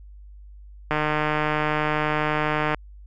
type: click train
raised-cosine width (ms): 0.5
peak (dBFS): -8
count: 280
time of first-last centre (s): 0.91-2.746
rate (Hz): 152
effects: added 50 Hz sine -41 dBFS peak until 3.06 s